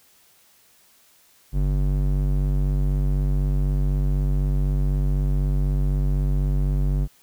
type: tone with band-pass filter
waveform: square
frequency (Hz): 48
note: G1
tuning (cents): -36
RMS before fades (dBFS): -21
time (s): 1.52-7.08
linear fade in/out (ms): 50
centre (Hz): 100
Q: 1.3
effects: white hiss -57 dBFS RMS until 7.22 s